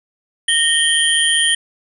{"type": "tone cluster", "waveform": "sine", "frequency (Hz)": [1847, 3070, 3225, 9550], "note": ["A#6", "G7", "G7", "D9"], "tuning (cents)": [-16, -37, 48, 28], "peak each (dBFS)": -18, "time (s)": [0.48, 1.55], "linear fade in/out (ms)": 5, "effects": []}